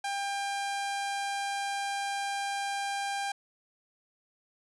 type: tone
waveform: sawtooth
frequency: 798 Hz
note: G5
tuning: 31 cents sharp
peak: -27 dBFS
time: 0.04-3.32 s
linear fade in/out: 5 ms
effects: resampled to 24000 Hz